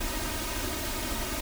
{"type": "noise with comb filter", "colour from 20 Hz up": "pink", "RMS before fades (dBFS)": -32, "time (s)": [0, 1.41], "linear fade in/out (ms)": 10, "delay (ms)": 3.2, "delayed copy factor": 0.85, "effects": []}